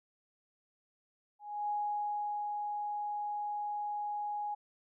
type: tone with ADSR envelope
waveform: sine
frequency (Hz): 830.6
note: G#5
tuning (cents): 0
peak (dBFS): -31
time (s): 1.39-4.55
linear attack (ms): 300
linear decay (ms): 780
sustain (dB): -3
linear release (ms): 12
effects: none